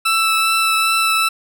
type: tone with vibrato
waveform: 20% pulse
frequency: 1321 Hz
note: E6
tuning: 3 cents sharp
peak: -9 dBFS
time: 0.05-1.29 s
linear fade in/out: 10 ms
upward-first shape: triangle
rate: 2.5 Hz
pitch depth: 13 cents each way
effects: none